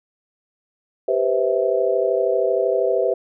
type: chord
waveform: sine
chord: C major seventh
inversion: second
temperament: just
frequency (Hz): 392.4 / 490.5 / 523.3 / 654.1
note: G4 / B4 / C5 / E5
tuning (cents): +2 / -12 / 0 / -14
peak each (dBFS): -22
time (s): 1.08-3.14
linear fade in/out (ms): 5
effects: none